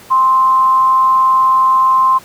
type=tone with amplitude modulation; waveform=sine; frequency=1046.5 Hz; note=C6; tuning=in tune; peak=-6 dBFS; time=0.1-2.19 s; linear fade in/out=20 ms; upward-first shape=sine; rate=243 Hz; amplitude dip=30%; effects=pink hiss -39 dBFS RMS until 2.24 s + high-pass 100 Hz 12 dB/octave